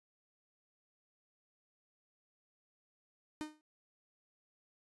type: tone with exponential decay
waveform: 45% pulse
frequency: 306 Hz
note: D#4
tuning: 29 cents flat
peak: -35 dBFS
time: 3.41-3.61 s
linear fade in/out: 0 ms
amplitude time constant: 42 ms
effects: noise-tail reverb RT60 0.2 s tail -26 dB re dry + resampled to 24000 Hz